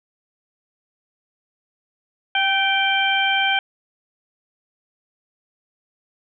harmonic tone with a mistuned harmonic, 784 Hz, G5, in tune, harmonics 1 / 2 / 3 / 4, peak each -22 / -22 / -22 / -22 dBFS, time 2.35-3.59 s, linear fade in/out 2 ms, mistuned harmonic 2, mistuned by -28 cents, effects none

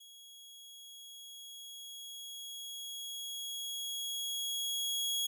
sawtooth tone with level ramp, 3322 Hz, G#7, in tune, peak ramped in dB -50 to -28 dBFS, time 0-5.27 s, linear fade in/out 10 ms, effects none

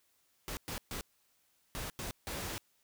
pink noise bursts at uneven times, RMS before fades -40 dBFS, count 6, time 0.48-0.57 / 0.68-0.78 / 0.91-1.01 / 1.75-1.9 / 1.99-2.11 / 2.27-2.58 s, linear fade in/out 0 ms, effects white hiss -73 dBFS RMS until 2.83 s

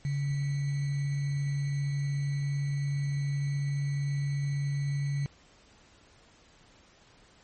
sine tone with sample-and-hold, 141.3 Hz, C#3, 34 cents sharp, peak -27 dBFS, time 0.05-5.26 s, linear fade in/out 0 ms, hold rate 2100 Hz, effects pink hiss -59 dBFS RMS until 7.43 s + MP3 32 kbps

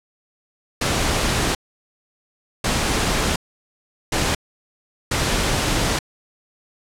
pink noise bursts at uneven times, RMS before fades -20 dBFS, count 4, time 0.81-1.55 / 2.64-3.36 / 4.12-4.35 / 5.11-5.99 s, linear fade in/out 5 ms, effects low-pass 9000 Hz 12 dB/octave

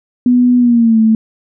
sine tone with pitch glide, 246.7 to 221.1 Hz, B3 to A3, -2 to +9 cents, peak -6 dBFS, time 0.26-1.15 s, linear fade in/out 2 ms, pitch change -189 cents, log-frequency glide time 0.58-0.99 s, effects none

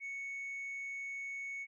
sine tone, 2217 Hz, C#7, in tune, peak -37 dBFS, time 0-1.67 s, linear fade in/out 50 ms, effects tanh soft clip ceiling -38 dBFS

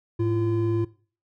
triangle tone pair together, 107.7 / 341.9 Hz, A2 / F4, -37 / -37 cents, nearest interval octave + minor sixth, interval 2000 cents, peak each -22 dBFS, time 0.19-0.85 s, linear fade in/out 10 ms, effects noise-tail reverb RT60 0.4 s tail -19 dB re dry

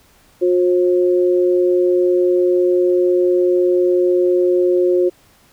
sine tone pair together, 359 / 535.1 Hz, F4 / C5, +48 / +39 cents, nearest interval perfect fifth, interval 691 cents, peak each -12 / -19 dBFS, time 0.41-5.1 s, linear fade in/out 20 ms, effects pink hiss -52 dBFS RMS until 5.52 s

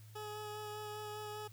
20% pulse tone with vibrato, 422.4 Hz, G#4, 29 cents sharp, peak -38 dBFS, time 0.15-1.48 s, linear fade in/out 10 ms, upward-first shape sine, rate 5 Hz, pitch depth 12 cents each way, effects added 108 Hz sine -53 dBFS peak until 1.52 s + white hiss -65 dBFS RMS until 1.52 s

